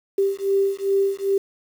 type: beating tone pair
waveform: sine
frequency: 392 / 394.5 Hz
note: G4 / G4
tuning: 0 / +11 cents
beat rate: 2.5 Hz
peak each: -21 / -21 dBFS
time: 0.18-1.38 s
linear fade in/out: 5 ms
effects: 7-bit